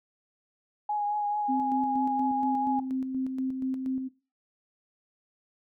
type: tone with vibrato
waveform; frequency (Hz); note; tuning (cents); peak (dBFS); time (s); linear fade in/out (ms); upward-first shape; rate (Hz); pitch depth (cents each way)
sine; 830.6; G#5; 0; -26; 0.89-2.8; 5; triangle; 4.6; 24
type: tone with tremolo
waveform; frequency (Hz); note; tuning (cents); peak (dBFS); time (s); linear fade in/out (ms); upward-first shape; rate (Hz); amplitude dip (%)
sine; 261.6; C4; 0; -26; 1.48-4.09; 20; square; 4.2; 40
effects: noise-tail reverb RT60 0.3 s tail -17 dB re dry